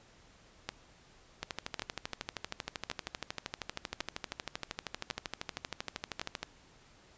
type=two click trains; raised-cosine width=0.2 ms; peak=-17 / -18 dBFS; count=6 / 65; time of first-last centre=0.69-6.215 / 1.43-6.43 s; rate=0.905 / 12.8 Hz; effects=pink hiss -61 dBFS RMS until 7.17 s + resampled to 16000 Hz